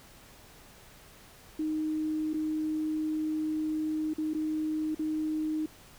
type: tone with dropouts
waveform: sine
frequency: 310.4 Hz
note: D#4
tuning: 4 cents flat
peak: -28 dBFS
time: 1.59-5.66 s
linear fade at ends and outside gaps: 5 ms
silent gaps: 2.334-2.341 / 4.136-4.181 / 4.336-4.347 / 4.948-4.992 s
effects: pink hiss -54 dBFS RMS until 5.98 s